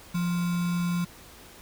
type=tone with sample-and-hold; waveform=sine; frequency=174.61 Hz; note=F3; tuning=in tune; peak=-24 dBFS; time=0.14-1.05 s; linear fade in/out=10 ms; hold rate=1225 Hz; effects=pink hiss -49 dBFS RMS until 1.61 s